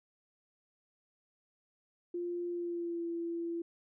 sine tone with pitch glide, 349.2 to 337.9 Hz, F4 to E4, 0 to +43 cents, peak -34 dBFS, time 2.14-3.62 s, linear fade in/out 5 ms, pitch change -57 cents, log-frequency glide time 2.49-3.06 s, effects none

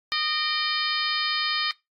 harmonic tone with a mistuned harmonic, 615 Hz, D#5, 20 cents flat, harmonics 2 / 3 / 4 / 5 / 6 / 7 / 8, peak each -31 / -31 / -31 / -31 / -31 / -31 / -31 dBFS, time 0.12-1.71 s, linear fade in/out 0 ms, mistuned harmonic 4, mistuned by -66 cents, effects noise-tail reverb RT60 0.2 s tail -21 dB re dry + AAC 48 kbps

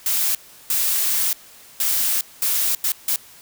blue noise bursts at uneven times, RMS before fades -20 dBFS, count 6, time 0.06-0.35 / 0.7-1.33 / 1.8-2.21 / 2.42-2.75 / 2.84-2.92 / 3.08-3.16 s, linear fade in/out 2 ms, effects white hiss -46 dBFS RMS until 3.41 s

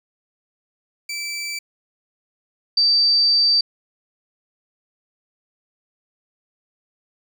20% pulse / sine tone pair in turn, 2325 / 4650 Hz, D7 / D8, -18 / -18 cents, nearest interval octave, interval 1200 cents, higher second, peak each -21 / -13 dBFS, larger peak second, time 1.09-1.59 / 2.77-3.61 s, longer second, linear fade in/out 5 ms, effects none

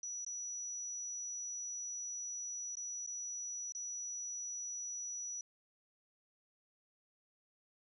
sine tone with dropouts, 5880 Hz, F#8, 12 cents flat, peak -40 dBFS, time 0.03-5.41 s, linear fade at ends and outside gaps 2 ms, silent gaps 0.248-0.264 / 2.754-2.769 / 3.064-3.073 / 3.722-3.749 s, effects none

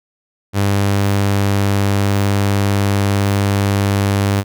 sawtooth tone, 99.9 Hz, G2, 33 cents sharp, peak -9 dBFS, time 0.53-4.44 s, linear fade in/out 50 ms, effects none

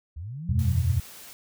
sine linear two-way sweep, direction up then down, 68 to 223.7 to 68 Hz, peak -33 dBFS, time 0.16-0.98 s, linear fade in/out 10 ms, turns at 0.61 s
sine chord, E suspended second, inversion none, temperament equal, 82.41 / 92.5 / 123.47 Hz, E2 / F#2 / B2, 0 / 0 / 0 cents, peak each -25 dBFS, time 0.49-1 s, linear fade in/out 5 ms
white noise, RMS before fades -45 dBFS, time 0.59-1.33 s, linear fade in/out 0 ms
effects none

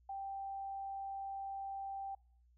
sine tone, 784 Hz, G5, in tune, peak -40 dBFS, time 0.09-2.15 s, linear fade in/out 5 ms, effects noise-tail reverb RT60 0.5 s tail -25 dB re dry + added 60 Hz sine -65 dBFS peak until 2.57 s

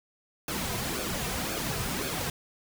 pink noise with flanger, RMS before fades -32 dBFS, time 0.48-2.3 s, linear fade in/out 2 ms, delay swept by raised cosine 1 to 3.6 ms, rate 1.9 Hz, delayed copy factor -0.6, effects none

